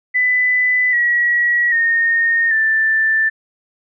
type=tone with pitch steps; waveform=sine; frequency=1998 / 1918.8 / 1842.8 / 1769.8 Hz; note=B6 / A#6 / A#6 / A6; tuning=+20 / +50 / -20 / +10 cents; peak=-12 dBFS; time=0.14-3.3 s; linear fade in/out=20 ms; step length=790 ms; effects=none